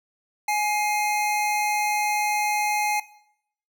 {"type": "tone pair together", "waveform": "square", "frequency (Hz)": [837.7, 2115], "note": ["G#5", "C7"], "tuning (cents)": [15, 18], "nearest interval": "octave + major third", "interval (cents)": 1603, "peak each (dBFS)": [-23, -29], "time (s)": [0.48, 3], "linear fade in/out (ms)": 5, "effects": ["noise-tail reverb RT60 0.7 s tail -18 dB re dry"]}